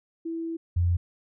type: tone pair in turn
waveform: sine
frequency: 329.6 / 87.3 Hz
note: E4 / F2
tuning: 0 / 0 cents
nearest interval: octave + major seventh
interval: 2300 cents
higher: first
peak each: -29 / -20 dBFS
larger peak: second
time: 0.25-0.57 / 0.76-0.97 s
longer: first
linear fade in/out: 10 ms
effects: none